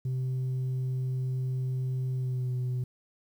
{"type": "tone with pitch glide", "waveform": "sine", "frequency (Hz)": [129.2, 125.74], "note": ["C3", "B2"], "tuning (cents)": [-21, 32], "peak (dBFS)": -25, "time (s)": [0.05, 2.84], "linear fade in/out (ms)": 5, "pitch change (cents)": -47, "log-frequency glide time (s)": [2.12, 2.53], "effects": ["tanh soft clip ceiling -27 dBFS", "10-bit"]}